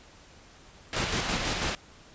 white low-pass noise, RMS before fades -34 dBFS, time 0.93-1.75 s, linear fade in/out 0 ms, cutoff 3700 Hz, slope 12 dB/octave
pink noise with tremolo, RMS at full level -29 dBFS, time 0.96-1.73 s, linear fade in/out 5 ms, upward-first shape square, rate 6.1 Hz, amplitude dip 55%
effects pink hiss -53 dBFS RMS until 2.14 s + resampled to 16000 Hz

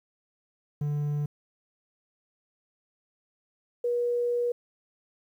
triangle / sine tone pair in turn, 146.9 / 481.7 Hz, D3 / B4, +1 / -43 cents, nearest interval octave + major sixth, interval 2056 cents, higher second, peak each -24 dBFS, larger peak neither, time 0.81-1.26 / 3.84-4.52 s, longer second, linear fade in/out 5 ms, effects 10-bit

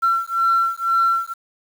sine beating tone pair, 1353 / 1355 Hz, E6 / E6, +45 / +47 cents, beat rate 2 Hz, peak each -18 dBFS, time 0.02-1.34 s, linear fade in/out 20 ms, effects tanh soft clip ceiling -10 dBFS + 7-bit

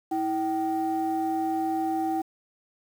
sine tone pair together, 324.2 / 771.1 Hz, E4 / G5, -29 / -29 cents, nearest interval octave + minor third, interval 1500 cents, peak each -26 dBFS, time 0.11-2.22 s, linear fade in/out 10 ms, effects tanh soft clip ceiling -19 dBFS + 8-bit

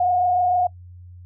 sine tone with frequency modulation, 721 Hz, F#5, 45 cents flat, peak -16 dBFS, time 0-0.67 s, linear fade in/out 5 ms, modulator 26.6 Hz, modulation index 0.6, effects noise-tail reverb RT60 0.1 s tail -21 dB re dry + added 89 Hz sine -39 dBFS peak until 1.25 s

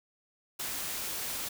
white noise, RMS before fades -36 dBFS, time 0.59-1.49 s, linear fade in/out 10 ms, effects none

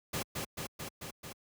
pink noise with echo, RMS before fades -35 dBFS, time 0.13-0.23 s, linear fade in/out 10 ms, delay 220 ms, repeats 5, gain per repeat -2 dB, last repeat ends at 1.33 s, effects high-pass 60 Hz 12 dB/octave

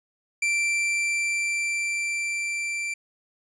45% pulse tone with level ramp, 2349 Hz, D7, in tune, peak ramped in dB -21 to -27 dBFS, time 0.42-2.94 s, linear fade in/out 5 ms, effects resampled to 22050 Hz

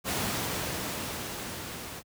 pink noise with level ramp, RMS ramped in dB -29 to -40 dBFS, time 0.04-2.03 s, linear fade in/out 50 ms, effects high-pass 80 Hz 12 dB/octave

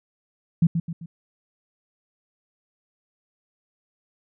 sine tone with echo, 166.8 Hz, E3, 21 cents sharp, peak -13 dBFS, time 0.62-0.67 s, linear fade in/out 5 ms, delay 130 ms, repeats 3, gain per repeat -7 dB, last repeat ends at 1.06 s, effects none

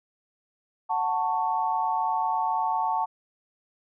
sine chord, F# minor, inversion none, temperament just, 740 / 888 / 1110 Hz, F#5 / A5 / C#6, 0 / +16 / +2 cents, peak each -29 / -25 / -31 dBFS, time 0.89-3.06 s, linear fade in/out 20 ms, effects none

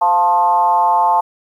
sine tone with frequency modulation, 880 Hz, A5, in tune, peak -10 dBFS, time 0.01-1.21 s, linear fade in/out 10 ms, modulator 182 Hz, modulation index 0.89, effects 8-bit

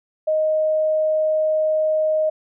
sine tone, 623 Hz, D#5, 2 cents sharp, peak -16 dBFS, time 0.27-2.3 s, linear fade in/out 10 ms, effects none

